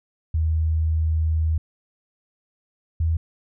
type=tone pair in turn; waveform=sine; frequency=79.6 / 81.37 Hz; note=D#2 / E2; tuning=+40 / -22 cents; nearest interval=unison; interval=38 cents; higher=second; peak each=-18 dBFS; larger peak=neither; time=0.34-1.58 / 3-3.17 s; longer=first; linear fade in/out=5 ms; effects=none